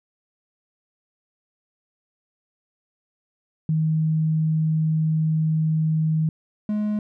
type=tone pair in turn; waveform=sine / triangle; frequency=157.7 / 210.5 Hz; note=D#3 / G#3; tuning=+24 / +24 cents; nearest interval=perfect fourth; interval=500 cents; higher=second; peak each=-18 / -19 dBFS; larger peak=first; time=3.69-6.29 / 6.69-6.99 s; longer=first; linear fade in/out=2 ms; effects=none